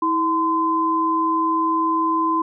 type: tone pair together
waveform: sine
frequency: 324 / 1026.3 Hz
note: E4 / C6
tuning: -30 / -34 cents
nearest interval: octave + minor sixth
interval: 1996 cents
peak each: -22 / -18 dBFS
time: 0.02-2.42 s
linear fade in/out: 5 ms
effects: none